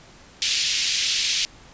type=band-pass noise; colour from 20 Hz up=white; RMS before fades=-23 dBFS; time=0.42-1.45 s; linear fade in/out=0 ms; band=2400 to 5900 Hz; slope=24 dB/octave; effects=pink hiss -48 dBFS RMS until 1.73 s + resampled to 16000 Hz